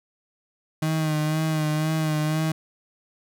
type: tone with vibrato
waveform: 35% pulse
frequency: 155.56 Hz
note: D#3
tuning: in tune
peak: -20 dBFS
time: 0.82-2.52 s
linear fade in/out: 5 ms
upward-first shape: sine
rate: 2 Hz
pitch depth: 36 cents each way
effects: none